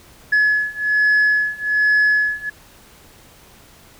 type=beating tone pair; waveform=sine; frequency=1701 / 1702.2 Hz; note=G#6 / G#6; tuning=+41 / +42 cents; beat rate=1.2 Hz; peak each=-16 / -15 dBFS; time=0.32-2.5 s; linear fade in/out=10 ms; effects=tanh soft clip ceiling -10 dBFS + pink hiss -47 dBFS RMS until 3.99 s